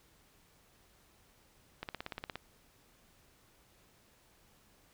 click train, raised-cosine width 0.3 ms, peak -23 dBFS, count 10, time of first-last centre 1.83-2.356 s, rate 17.1 Hz, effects pink hiss -66 dBFS RMS until 4.93 s

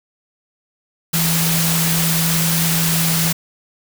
sine tone in noise, 164.81 Hz, E3, in tune, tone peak -18 dBFS, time 1.13-3.33 s, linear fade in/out 10 ms, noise white, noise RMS -19 dBFS, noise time 1.13-3.33 s, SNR -2 dB, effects none

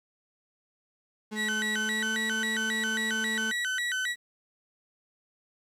35% pulse tone with pitch glide, 214.3 to 221 Hz, A3 to A3, -45 to +8 cents, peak -32 dBFS, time 1.31-3.52 s, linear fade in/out 20 ms, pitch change +53 cents, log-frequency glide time 1.78-2.13 s
35% pulse tone with vibrato, 1712 Hz, A6, 48 cents flat, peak -26 dBFS, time 1.35-4.16 s, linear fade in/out 50 ms, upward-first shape square, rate 3.7 Hz, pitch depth 210 cents each way
effects low-pass 9000 Hz 12 dB/octave + 10-bit

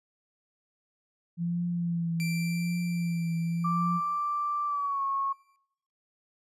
sine tone with vibrato, 170 Hz, F3, 46 cents flat, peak -27 dBFS, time 1.37-4.01 s, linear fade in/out 50 ms, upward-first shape triangle, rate 0.88 Hz, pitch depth 48 cents each way
sawtooth tone with exponential decay, 2349 Hz, D7, in tune, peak -31 dBFS, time 2.2-5.56 s, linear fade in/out 0 ms, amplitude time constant 730 ms
sine tone with pitch glide, 1174.7 to 1096 Hz, D6 to C#6, 0 to -20 cents, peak -27 dBFS, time 3.64-5.33 s, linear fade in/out 10 ms, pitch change -120 cents, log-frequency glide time 4.66-5.03 s
effects noise-tail reverb RT60 0.8 s tail -23 dB re dry + resampled to 32000 Hz

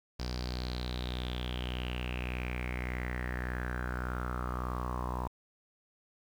sawtooth tone with low-pass filter sweep, 61.74 Hz, B1, in tune, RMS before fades -36 dBFS, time 0.19-5.28 s, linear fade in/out 10 ms, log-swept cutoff 5000 to 970 Hz, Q 6.9, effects 9-bit

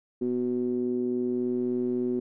triangle ring-modulated tone, 61.74 Hz, B1, in tune, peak -20 dBFS, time 0.21-2.2 s, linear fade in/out 10 ms, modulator 309 Hz, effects none

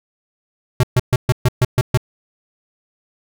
square tone bursts, 125.2 Hz, B2, 24 cents sharp, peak -11 dBFS, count 8, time 0.8-1.974 s, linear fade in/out 2 ms, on 33 ms, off 130 ms, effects none

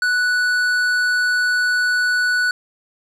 sine tone with tanh clipping, 1480 Hz, F#6, in tune, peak -17 dBFS, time 0.02-2.51 s, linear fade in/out 2 ms, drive 11 dB, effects none

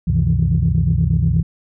sine tone cluster, 68.2 / 93.1 / 126.9 / 157.8 / 166.2 Hz, C#2 / F#2 / B2 / D#3 / E3, -28 / +11 / +47 / +25 / +15 cents, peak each -19 dBFS, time 0.07-1.43 s, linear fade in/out 10 ms, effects tanh soft clip ceiling -5 dBFS

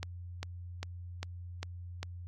click train, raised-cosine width 0.2 ms, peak -20 dBFS, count 6, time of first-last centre 0.03-2.03 s, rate 2.5 Hz, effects added 88 Hz sine -41 dBFS peak until 2.27 s + MP3 64 kbps

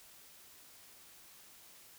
silence, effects white hiss -58 dBFS RMS until 1.98 s

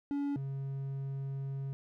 triangle tone pair in turn, 284 / 136.61 Hz, C#4 / C#3, +42 / -25 cents, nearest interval octave + minor second, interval 1267 cents, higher first, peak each -29 / -33 dBFS, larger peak first, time 0.11-0.36 / 0.36-1.73 s, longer second, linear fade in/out 0 ms, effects none

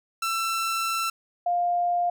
sawtooth / sine tone pair in turn, 1339 / 702.6 Hz, E6 / F5, +27 / +10 cents, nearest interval major seventh, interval 1117 cents, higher first, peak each -21 / -21 dBFS, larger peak neither, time 0.22-1.1 / 1.46-2.1 s, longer first, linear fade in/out 5 ms, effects none

